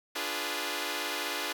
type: chord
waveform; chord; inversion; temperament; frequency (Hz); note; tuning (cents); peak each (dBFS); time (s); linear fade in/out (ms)
5% pulse; D diminished seventh; none; equal; 293.7 / 349.2 / 415.3 / 493.9; D4 / F4 / Ab4 / Cb5; 0 / 0 / 0 / 0; -26; 0.15-1.53; 10
effects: none